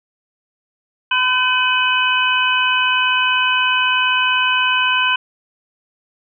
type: tone cluster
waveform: sine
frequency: 1012 / 1528 / 2529 / 2992 Hz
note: B5 / G6 / D#7 / F#7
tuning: +42 / -45 / +28 / +19 cents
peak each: -19 dBFS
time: 1.11-5.16 s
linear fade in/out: 5 ms
effects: none